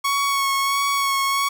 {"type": "tone with vibrato", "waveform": "sawtooth", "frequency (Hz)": 1108.7, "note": "C#6", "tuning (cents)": 0, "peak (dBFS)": -15, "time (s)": [0.04, 1.49], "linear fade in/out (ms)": 10, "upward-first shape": "sine", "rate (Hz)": 1.5, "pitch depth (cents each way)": 20, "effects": []}